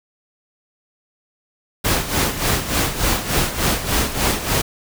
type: noise with tremolo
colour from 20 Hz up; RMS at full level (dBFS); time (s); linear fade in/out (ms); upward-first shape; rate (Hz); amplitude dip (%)
pink; -17; 1.84-4.62; 10; sine; 3.4; 70
effects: none